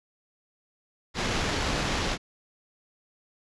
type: noise with sample-and-hold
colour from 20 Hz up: pink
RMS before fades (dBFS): -28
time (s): 1.14-2.18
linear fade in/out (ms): 50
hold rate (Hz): 8820
effects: resampled to 22050 Hz